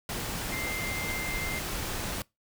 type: tone in noise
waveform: sine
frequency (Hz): 2093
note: C7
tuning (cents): 0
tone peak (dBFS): -34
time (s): 0.52-1.59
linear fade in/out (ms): 2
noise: pink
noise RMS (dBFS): -34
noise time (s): 0.09-2.22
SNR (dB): -3
effects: noise-tail reverb RT60 0.2 s tail -23 dB re dry